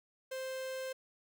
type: tone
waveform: 45% pulse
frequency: 523.3 Hz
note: C5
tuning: in tune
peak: -38 dBFS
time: 0.31-0.93 s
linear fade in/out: 10 ms
effects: none